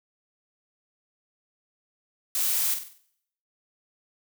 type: noise with echo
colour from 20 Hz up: blue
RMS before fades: -26 dBFS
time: 2.35-2.74 s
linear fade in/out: 2 ms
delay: 48 ms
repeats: 5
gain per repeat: -7 dB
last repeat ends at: 2.98 s
effects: noise-tail reverb RT60 0.7 s tail -19 dB re dry